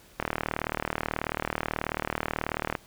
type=click train; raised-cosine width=0.5 ms; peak=-12 dBFS; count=99; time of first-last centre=0.2-2.752 s; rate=38.4 Hz; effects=pink hiss -55 dBFS RMS until 2.86 s